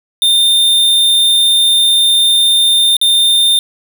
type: tone with dropouts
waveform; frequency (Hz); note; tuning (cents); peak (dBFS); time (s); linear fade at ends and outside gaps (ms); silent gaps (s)
square; 3619; A7; +48; -8; 0.22-3.59; 1; 2.967-3.014
effects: none